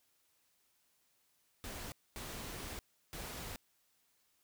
pink noise bursts at uneven times, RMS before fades -45 dBFS, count 3, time 1.64-1.92 / 2.16-2.79 / 3.13-3.56 s, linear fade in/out 0 ms, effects white hiss -75 dBFS RMS until 4.43 s

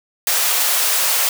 white high-pass noise, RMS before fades -17 dBFS, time 0.27-1.29 s, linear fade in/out 2 ms, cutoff 520 Hz, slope 24 dB/octave, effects none

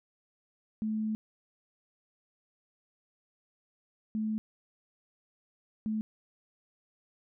sine tone bursts at uneven times, 217 Hz, A3, 24 cents flat, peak -29 dBFS, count 3, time 0.82-1.15 / 4.15-4.38 / 5.86-6.01 s, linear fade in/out 0 ms, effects none

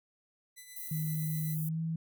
5% pulse tone with tremolo, 2000 Hz, B6, 21 cents sharp, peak -36 dBFS, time 0.56-1.56 s, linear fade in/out 20 ms, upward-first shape triangle, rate 7.8 Hz, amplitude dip 55%
pink high-pass noise, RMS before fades -42 dBFS, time 0.76-1.69 s, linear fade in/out 5 ms, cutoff 12000 Hz, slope 24 dB/octave
sine tone with pitch glide, 156.8 to 162.8 Hz, D#3 to E3, +14 to -21 cents, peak -31 dBFS, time 0.91-1.96 s, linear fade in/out 5 ms, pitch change +65 cents, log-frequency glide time 1.62-1.81 s
effects none

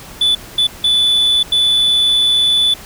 sine tone bursts at uneven times, 3478 Hz, A7, 21 cents flat, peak -7 dBFS, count 4, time 0.21-0.35 / 0.58-0.67 / 0.84-1.43 / 1.52-2.74 s, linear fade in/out 5 ms, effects tanh soft clip ceiling -9 dBFS + pink hiss -35 dBFS RMS until 2.85 s

